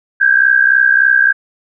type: tone pair together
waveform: sine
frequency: 1565 / 1628.4 Hz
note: G6 / G#6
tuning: -3 / -35 cents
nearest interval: minor second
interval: 68 cents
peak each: -10 dBFS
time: 0.2-1.33 s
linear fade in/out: 20 ms
effects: none